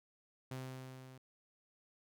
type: tone with level ramp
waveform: sawtooth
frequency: 130 Hz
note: C3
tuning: 11 cents flat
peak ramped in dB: -37 to -50 dBFS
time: 0.51-1.18 s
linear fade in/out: 5 ms
effects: none